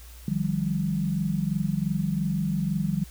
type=tone cluster; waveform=sine; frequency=153.6 / 176.9 / 199.5 Hz; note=D#3 / F3 / G3; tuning=-22 / +23 / +31 cents; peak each=-28 dBFS; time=0.28-3.04 s; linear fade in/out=2 ms; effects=added 60 Hz sine -43 dBFS peak until 3.1 s + white hiss -51 dBFS RMS until 3.1 s